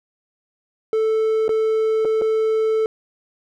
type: tone with dropouts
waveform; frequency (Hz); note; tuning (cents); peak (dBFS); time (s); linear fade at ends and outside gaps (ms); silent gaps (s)
triangle; 440; A4; 0; -14; 0.93-2.86; 1; 1.481-1.492 / 2.049-2.053 / 2.214-2.219
effects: none